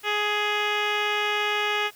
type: tone with low-pass filter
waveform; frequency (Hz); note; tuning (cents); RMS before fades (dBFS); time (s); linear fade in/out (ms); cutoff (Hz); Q
10% pulse; 417.4; G#4; +9; -25; 0.03-1.91; 50; 3300; 2.5
effects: white hiss -52 dBFS RMS until 1.95 s + high-pass 60 Hz 12 dB/octave